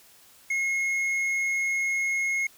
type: tone with tanh clipping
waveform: triangle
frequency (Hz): 2162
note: C#7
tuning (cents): -44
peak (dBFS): -25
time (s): 0.5-2.47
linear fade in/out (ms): 5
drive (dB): 10
effects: white hiss -55 dBFS RMS until 2.57 s